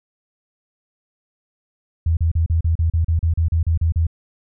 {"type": "tone bursts", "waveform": "sine", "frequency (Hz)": 82.1, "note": "E2", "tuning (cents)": -6, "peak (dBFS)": -14, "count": 14, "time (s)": [2.06, 4.068], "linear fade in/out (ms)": 5, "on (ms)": 110, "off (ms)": 36, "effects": []}